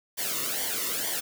white noise with flanger, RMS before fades -30 dBFS, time 0.17-1.21 s, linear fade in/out 20 ms, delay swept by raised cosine 0.76 to 1.27 ms, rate 2.2 Hz, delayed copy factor -0.75, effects none

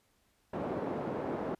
pink band-pass noise, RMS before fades -36 dBFS, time 0.53-1.55 s, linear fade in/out 5 ms, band 230 to 700 Hz, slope 12 dB/octave, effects pink hiss -72 dBFS RMS until 1.59 s + resampled to 32000 Hz

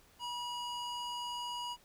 square tone with band-pass filter, 967 Hz, B5, 37 cents flat, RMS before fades -40 dBFS, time 0.19-1.77 s, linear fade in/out 50 ms, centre 2900 Hz, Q 0.73, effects pink hiss -64 dBFS RMS until 1.84 s

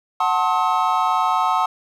triangle chord, F# diminished seventh, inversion none, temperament just, 740 / 888 / 1065.6 / 1278.7 Hz, F#5 / A5 / C6 / Eb6, 0 / +16 / +31 / +47 cents, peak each -20 dBFS, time 0.2-1.66 s, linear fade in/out 5 ms, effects none

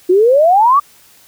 sine exponential sweep, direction up, 349.2 to 1193 Hz, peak -6 dBFS, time 0.09-0.8 s, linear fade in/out 10 ms, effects white hiss -46 dBFS RMS until 1.27 s

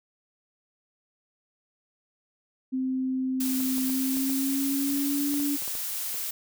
sine tone with pitch glide, 260 to 286.8 Hz, C4 to D4, -11 to -41 cents, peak -25 dBFS, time 2.72-5.57 s, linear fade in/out 20 ms, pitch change +170 cents, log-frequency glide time 3.83-5.31 s
blue noise, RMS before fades -32 dBFS, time 3.4-6.31 s, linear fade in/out 5 ms
clicks, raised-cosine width 1 ms, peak -30 dBFS, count 11, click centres 3.604 / 3.782 / 3.896 / 4.168 / 4.298 / 5.34 / 5.4 / 5.622 / 5.678 / 5.752 / 6.144 s
effects none

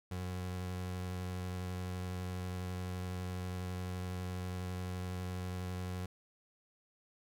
30% pulse tone with vibrato, 91 Hz, F#2, 28 cents flat, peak -35 dBFS, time 0.11-6.06 s, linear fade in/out 5 ms, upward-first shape triangle, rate 12 Hz, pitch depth 15 cents each way, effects none

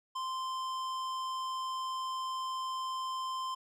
sine tone with hard clipping, 1041 Hz, C6, 9 cents flat, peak -36 dBFS, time 0.15-3.55 s, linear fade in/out 10 ms, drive 13 dB, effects none

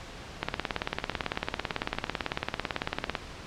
two click trains, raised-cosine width 0.3 ms, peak -24 / -11 dBFS, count 10 / 50, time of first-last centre 1-2.069 / 0.43-3.152 s, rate 8.42 / 18 Hz, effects pink hiss -43 dBFS RMS until 3.46 s + low-pass 5000 Hz 12 dB/octave

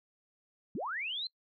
sine linear sweep, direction up, 142.4 to 4200 Hz, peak -34 dBFS, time 0.75-1.27 s, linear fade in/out 2 ms, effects noise-tail reverb RT60 0.1 s tail -25 dB re dry

